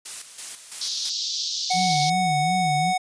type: noise with tremolo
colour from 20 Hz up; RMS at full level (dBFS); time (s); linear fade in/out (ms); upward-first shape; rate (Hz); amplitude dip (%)
blue; -31; 0.05-1.1; 10; square; 3; 60
type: band-pass noise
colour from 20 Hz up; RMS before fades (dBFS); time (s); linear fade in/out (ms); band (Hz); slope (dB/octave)
pink; -28; 0.81-2.1; 5; 3700 to 6000; 48
type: tone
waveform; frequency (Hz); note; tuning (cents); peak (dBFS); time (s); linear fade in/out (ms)
square; 740; F#5; 0; -21; 1.7-2.98; 10
type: tone with vibrato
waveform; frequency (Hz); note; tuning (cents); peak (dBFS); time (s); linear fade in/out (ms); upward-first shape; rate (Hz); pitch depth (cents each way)
sine; 164.81; E3; 0; -25; 1.73-2.94; 50; sine; 2.7; 200
effects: resampled to 22050 Hz